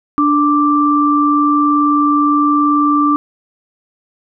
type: tone pair together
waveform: sine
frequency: 293.7 / 1174.7 Hz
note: D4 / D6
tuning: 0 / 0 cents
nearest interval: 2 octaves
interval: 2400 cents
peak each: -12 dBFS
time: 0.18-3.16 s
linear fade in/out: 0 ms
effects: none